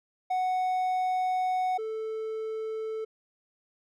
triangle tone pair in turn, 740 / 440 Hz, F#5 / A4, 0 / 0 cents, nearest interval major sixth, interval 900 cents, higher first, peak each -23 / -29 dBFS, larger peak first, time 0.3-1.78 / 1.78-3.05 s, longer first, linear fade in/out 10 ms, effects none

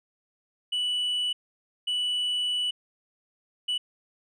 sine tone bursts at uneven times, 2960 Hz, F#7, in tune, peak -22 dBFS, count 3, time 0.72-1.33 / 1.87-2.71 / 3.68-3.78 s, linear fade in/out 10 ms, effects tanh soft clip ceiling -24 dBFS

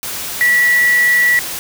sine tone in noise, 1946 Hz, B6, 26 cents flat, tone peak -9 dBFS, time 0.41-1.39 s, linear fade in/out 0 ms, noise white, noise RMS -24 dBFS, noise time 0.03-1.59 s, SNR +12 dB, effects none

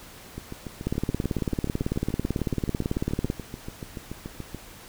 two click trains, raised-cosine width 3 ms, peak -12 / -21 dBFS, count 45 / 30, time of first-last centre 0.87-3.301 / 0.38-4.547 s, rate 18.1 / 6.96 Hz, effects pink hiss -46 dBFS RMS until 4.88 s

